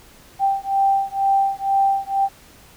sine beating tone pair, 784 / 786.1 Hz, G5 / G5, 0 / +5 cents, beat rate 2.1 Hz, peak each -19 dBFS, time 0.39-2.29 s, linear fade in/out 50 ms, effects pink hiss -48 dBFS RMS until 2.76 s

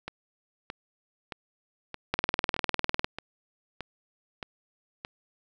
two click trains, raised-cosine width 0.3 ms, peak -19 / -9 dBFS, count 9 / 19, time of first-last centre 0.08-5.049 / 2.14-3.045 s, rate 1.61 / 19.9 Hz, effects none

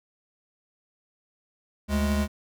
square tone pair together, 73.43 / 207.7 Hz, D2 / G#3, 0 / 0 cents, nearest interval octave + tritone, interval 1800 cents, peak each -26 dBFS, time 1.88-2.28 s, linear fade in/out 50 ms, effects none

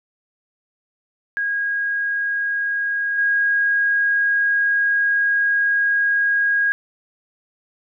sine tone with level steps, 1638 Hz, G#6, 24 cents flat, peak -19 / -15 dBFS, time 1.37-6.72 s, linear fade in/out 0 ms, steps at 3.18 s, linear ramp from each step 5 ms, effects none

